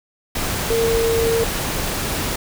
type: tone in noise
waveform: sine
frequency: 457.5 Hz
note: A#4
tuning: 32 cents flat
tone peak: -16 dBFS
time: 0.7-1.44 s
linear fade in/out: 5 ms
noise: pink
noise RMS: -23 dBFS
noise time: 0.35-2.36 s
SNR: +4 dB
effects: none